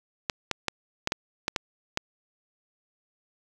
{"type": "clicks", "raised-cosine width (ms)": 0.2, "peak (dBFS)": -8, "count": 8, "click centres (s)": [0.298, 0.513, 0.683, 1.074, 1.121, 1.481, 1.562, 1.974], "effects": ["7-bit"]}